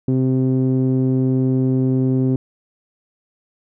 sawtooth tone with low-pass filter, 130.1 Hz, C3, 9 cents flat, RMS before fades -17 dBFS, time 0.08-2.36 s, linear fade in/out 2 ms, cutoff 320 Hz, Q 3, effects none

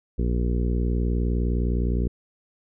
harmonic tone, 59.8 Hz, A#1, 45 cents sharp, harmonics 1 / 2 / 3 / 4 / 5 / 6 / 7 / 8, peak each -22 / -30 / -30 / -32 / -38 / -35 / -36 / -41 dBFS, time 0.18-2.08 s, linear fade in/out 10 ms, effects none

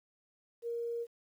sine tone, 468.9 Hz, A#4, 10 cents sharp, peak -34 dBFS, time 0.62-1.07 s, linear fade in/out 50 ms, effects 11-bit

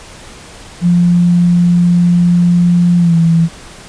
sine tone with pitch glide, 174.61 to 165.76 Hz, F3 to E3, 0 to +10 cents, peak -6 dBFS, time 0.81-3.49 s, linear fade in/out 50 ms, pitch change -90 cents, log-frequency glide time 2.98-3.16 s, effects pink hiss -34 dBFS RMS until 3.88 s + resampled to 22050 Hz

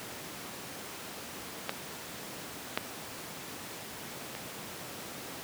clicks, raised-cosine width 0.3 ms, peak -14 / -11 / -23 dBFS, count 3, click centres 1.694 / 2.775 / 4.351 s, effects pink hiss -42 dBFS RMS until 5.43 s + high-pass 150 Hz 12 dB/octave

